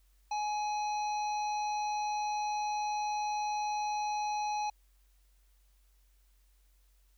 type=harmonic tone with a mistuned harmonic; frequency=840 Hz; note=G#5; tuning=19 cents sharp; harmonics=1 / 3 / 5 / 7; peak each=-31 / -45 / -47 / -48 dBFS; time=0.31-4.7 s; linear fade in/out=5 ms; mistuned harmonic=5; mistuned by=-46 cents; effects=added 47 Hz sine -63 dBFS peak until 7.17 s + white hiss -74 dBFS RMS until 7.17 s